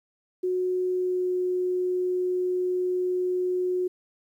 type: tone with pitch glide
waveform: sine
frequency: 366.2 to 363.9 Hz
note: F#4 to F#4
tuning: -18 to -29 cents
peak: -23 dBFS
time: 0.43-3.88 s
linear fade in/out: 10 ms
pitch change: -11 cents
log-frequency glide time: 0.88-1.32 s
effects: 10-bit